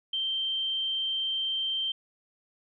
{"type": "tone", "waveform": "sine", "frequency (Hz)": 3136, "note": "G7", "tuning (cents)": 0, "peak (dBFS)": -27, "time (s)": [0.13, 1.92], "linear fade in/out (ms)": 5, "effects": []}